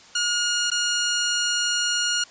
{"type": "tone with dropouts", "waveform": "10% pulse", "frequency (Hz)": 1431, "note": "F6", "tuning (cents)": 42, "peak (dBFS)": -12, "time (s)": [0.15, 2.24], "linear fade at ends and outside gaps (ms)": 5, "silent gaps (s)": [0.703, 0.715], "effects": ["white hiss -48 dBFS RMS until 2.3 s", "resampled to 16000 Hz"]}